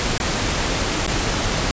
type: noise with dropouts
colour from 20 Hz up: pink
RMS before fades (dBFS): -21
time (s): 0-1.71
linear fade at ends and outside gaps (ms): 0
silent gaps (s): 0.179-0.201 / 1.065-1.077
effects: resampled to 16000 Hz